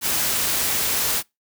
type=noise; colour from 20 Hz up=white; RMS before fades=-22 dBFS; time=0.01-1.23 s; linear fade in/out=50 ms; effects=noise-tail reverb RT60 0.2 s tail -25 dB re dry